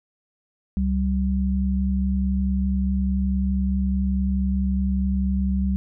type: tone pair together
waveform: sine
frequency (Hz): 68.2 / 192.9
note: C#2 / G3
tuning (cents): -28 / -28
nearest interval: octave + tritone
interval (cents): 1800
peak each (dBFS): -22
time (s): 0.77-5.76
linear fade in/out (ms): 0
effects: none